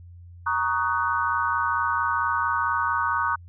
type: chord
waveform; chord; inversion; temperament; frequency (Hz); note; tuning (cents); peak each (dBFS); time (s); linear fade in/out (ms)
sine; D# minor seventh; second; just; 933.4 / 1120.1 / 1244.5 / 1493.4; A#5 / C#6 / D#6 / F#6; +2 / +18 / 0 / +16; -27; 0.46-3.36; 10
effects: added 87 Hz sine -42 dBFS peak until 3.48 s